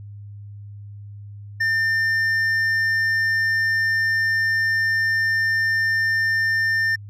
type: tone with hard clipping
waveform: sine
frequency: 1800 Hz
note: A6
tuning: 39 cents sharp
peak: -19 dBFS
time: 1.6-6.96 s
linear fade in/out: 10 ms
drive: 5 dB
effects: added 102 Hz sine -35 dBFS peak until 7.09 s + resampled to 32000 Hz